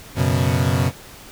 35% pulse chord, F# suspended fourth, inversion none, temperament equal, 92.5 / 123.47 / 138.59 Hz, F#2 / B2 / C#3, 0 / 0 / 0 cents, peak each -19 dBFS, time 0.15-0.92 s, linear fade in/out 50 ms, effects pink hiss -41 dBFS RMS until 1.31 s

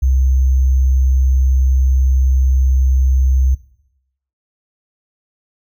sine tone with sample-and-hold, 65.41 Hz, C2, in tune, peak -10 dBFS, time 0.02-3.55 s, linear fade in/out 10 ms, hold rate 6300 Hz, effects noise-tail reverb RT60 0.8 s tail -19 dB re dry

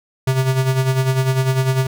square tone with tremolo, 131.4 Hz, C3, 8 cents sharp, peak -13 dBFS, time 0.27-1.87 s, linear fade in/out 5 ms, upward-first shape sine, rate 10 Hz, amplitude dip 60%, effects none

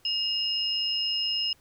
sine tone pair together, 2849 / 5132 Hz, F7 / E8, +34 / -47 cents, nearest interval minor seventh, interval 1019 cents, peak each -28 dBFS, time 0.05-1.53 s, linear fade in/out 2 ms, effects pink hiss -62 dBFS RMS until 1.6 s

